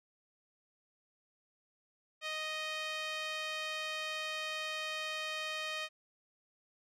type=tone with band-pass filter; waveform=sawtooth; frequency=622.3 Hz; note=D#5; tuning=in tune; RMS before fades=-39 dBFS; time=2.21-5.89 s; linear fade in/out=50 ms; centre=2800 Hz; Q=1.4; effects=none